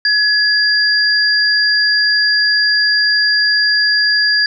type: tone pair together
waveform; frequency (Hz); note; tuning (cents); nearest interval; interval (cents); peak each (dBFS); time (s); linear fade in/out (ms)
sine; 1690 / 4783; G#6 / D8; +30 / +31; octave + tritone; 1801; -13; 0.05-4.46; 2
effects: none